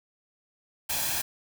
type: noise with comb filter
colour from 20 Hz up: white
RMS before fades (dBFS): -29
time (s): 0.89-1.22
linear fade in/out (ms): 10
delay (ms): 1.2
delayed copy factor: +0.6
effects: none